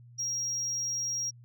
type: tone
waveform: sine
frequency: 5630 Hz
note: F8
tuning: 13 cents sharp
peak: -28 dBFS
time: 0.18-1.31 s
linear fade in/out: 20 ms
effects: tanh soft clip ceiling -27 dBFS + added 120 Hz sine -50 dBFS peak until 1.44 s